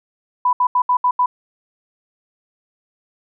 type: tone bursts at uneven times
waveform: sine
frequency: 992 Hz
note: B5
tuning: 7 cents sharp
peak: -12 dBFS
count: 6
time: 0.45-0.53 / 0.6-0.67 / 0.75-0.82 / 0.89-0.97 / 1.04-1.11 / 1.19-1.26 s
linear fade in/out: 5 ms
effects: none